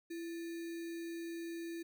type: tone with sample-and-hold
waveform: sine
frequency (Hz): 334.8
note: E4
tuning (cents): +27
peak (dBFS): -40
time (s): 0.1-1.83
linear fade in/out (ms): 10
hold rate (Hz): 2100
effects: none